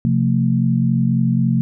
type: chord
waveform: sine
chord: F major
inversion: second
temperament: equal with one note detuned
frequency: 130.81 / 174.61 / 225.3 Hz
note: C3 / F3 / A3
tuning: 0 / 0 / +41 cents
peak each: -17 / -19 / -18 dBFS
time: 0.05-1.61 s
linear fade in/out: 0 ms
effects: none